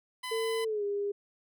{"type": "tone", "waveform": "15% pulse", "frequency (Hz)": 1009, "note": "B5", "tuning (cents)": 37, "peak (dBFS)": -29, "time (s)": [0.23, 0.65], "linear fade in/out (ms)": 10}
{"type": "tone with pitch glide", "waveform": "sine", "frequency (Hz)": [449.9, 405.5], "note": ["A4", "G#4"], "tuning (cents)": [39, -41], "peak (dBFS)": -29, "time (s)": [0.31, 1.12], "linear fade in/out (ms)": 10, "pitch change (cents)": -180, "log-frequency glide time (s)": [0.64, 0.84]}
{"effects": []}